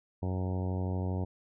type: harmonic tone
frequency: 92.5 Hz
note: F#2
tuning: in tune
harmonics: 1 / 2 / 3 / 4 / 5 / 6 / 7 / 8 / 9 / 10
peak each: -31 / -37 / -41 / -43 / -45 / -47 / -48 / -49 / -50 / -51 dBFS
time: 0.22-1.25 s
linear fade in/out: 10 ms
effects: none